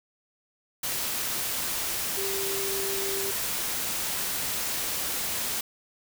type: tone in noise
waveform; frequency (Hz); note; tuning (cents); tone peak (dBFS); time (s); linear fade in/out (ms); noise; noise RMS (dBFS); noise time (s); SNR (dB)
sine; 392; G4; 0; -32; 2.17-3.31; 5; white; -30; 0.83-5.61; -5
effects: none